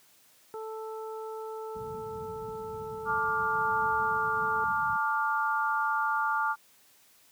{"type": "harmonic tone", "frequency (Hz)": 440, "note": "A4", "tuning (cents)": 0, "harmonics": [1, 2, 3], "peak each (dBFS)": [-37, -42, -46], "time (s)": [0.54, 4.64], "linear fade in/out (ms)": 0}
{"type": "low-pass noise", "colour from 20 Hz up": "pink", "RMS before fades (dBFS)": -43, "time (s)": [1.75, 4.97], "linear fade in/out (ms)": 10, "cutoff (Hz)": 230, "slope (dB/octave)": 96}
{"type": "chord", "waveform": "sine", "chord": "D minor", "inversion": "second", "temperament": "just", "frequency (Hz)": [881, 1174.7, 1409.6], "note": ["A5", "D6", "F6"], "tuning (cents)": [2, 0, 16], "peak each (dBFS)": -30, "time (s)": [3.05, 6.56], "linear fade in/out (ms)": 50}
{"effects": ["white hiss -61 dBFS RMS until 7.31 s", "high-pass 100 Hz 12 dB/octave"]}